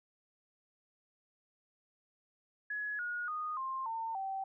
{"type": "tone with pitch steps", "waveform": "sine", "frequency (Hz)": [1687, 1443.4, 1235, 1056.6, 904, 773.5], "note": ["G#6", "F#6", "D#6", "C6", "A5", "G5"], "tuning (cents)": [27, -43, -13, 17, 47, -23], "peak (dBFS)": -35, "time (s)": [2.7, 4.44], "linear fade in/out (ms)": 5, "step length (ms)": 290, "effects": []}